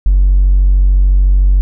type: tone with hard clipping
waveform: sine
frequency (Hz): 46.86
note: F#1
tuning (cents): +23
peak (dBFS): -6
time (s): 0.06-1.61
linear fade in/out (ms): 0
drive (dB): 1
effects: none